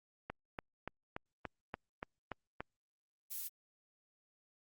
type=click train; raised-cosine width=0.5 ms; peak=-25 dBFS; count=9; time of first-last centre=0.3-2.605 s; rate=3.47 Hz
type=noise; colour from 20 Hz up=violet; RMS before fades=-42 dBFS; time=3.3-3.49 s; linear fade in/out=20 ms
effects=Opus 48 kbps